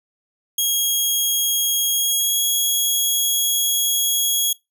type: tone with pitch glide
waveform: 10% pulse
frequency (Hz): 3281 to 3321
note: G#7 to G#7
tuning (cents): -22 to -1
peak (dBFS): -10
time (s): 0.58-4.53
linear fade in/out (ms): 5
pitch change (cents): +21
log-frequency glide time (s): 1.9-2.44
effects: noise-tail reverb RT60 0.2 s tail -22 dB re dry